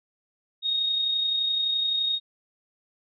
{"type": "tone with amplitude modulation", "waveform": "sine", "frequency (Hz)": 3729, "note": "A#7", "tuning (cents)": 0, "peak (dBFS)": -21, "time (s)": [0.62, 2.2], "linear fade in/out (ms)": 50, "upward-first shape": "sine", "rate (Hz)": 31.7, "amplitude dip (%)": 35, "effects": []}